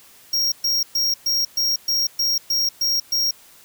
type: tone bursts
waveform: square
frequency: 5588 Hz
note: F8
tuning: in tune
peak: -18 dBFS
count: 10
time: 0.33-3.31 s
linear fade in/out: 5 ms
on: 190 ms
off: 120 ms
effects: white hiss -49 dBFS RMS until 3.64 s